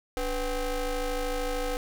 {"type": "ring-modulated tone", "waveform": "35% pulse", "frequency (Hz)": 261.6, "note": "C4", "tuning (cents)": 0, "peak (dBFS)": -23, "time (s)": [0.17, 1.77], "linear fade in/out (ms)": 0, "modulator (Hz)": 235, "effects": []}